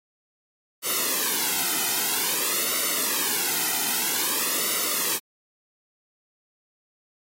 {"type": "noise with flanger", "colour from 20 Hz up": "white", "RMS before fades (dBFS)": -25, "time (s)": [0.82, 5.2], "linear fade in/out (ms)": 50, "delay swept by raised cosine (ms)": [1.2, 1.8], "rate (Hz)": 0.51, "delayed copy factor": -0.75, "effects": ["high-pass 200 Hz 12 dB/octave", "AAC 48 kbps"]}